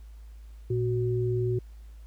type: tone pair together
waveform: sine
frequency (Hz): 116.54 / 370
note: A#2 / F#4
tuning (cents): 0 / 0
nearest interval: octave + minor sixth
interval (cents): 2000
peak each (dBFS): -26 / -28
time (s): 0.7-1.59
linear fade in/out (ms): 5
effects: added 54 Hz sine -43 dBFS peak until 2.06 s + pink hiss -65 dBFS RMS until 2.06 s